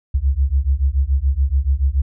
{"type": "beating tone pair", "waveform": "sine", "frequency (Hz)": [64.9, 71.9], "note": ["C2", "D2"], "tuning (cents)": [-13, -36], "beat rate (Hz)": 7, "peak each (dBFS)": -17, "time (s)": [0.14, 2.02], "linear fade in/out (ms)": 10, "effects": []}